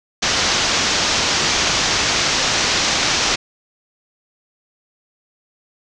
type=low-pass noise; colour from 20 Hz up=white; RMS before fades=-18 dBFS; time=0.22-3.36 s; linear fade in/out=10 ms; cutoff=6500 Hz; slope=48 dB/octave; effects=none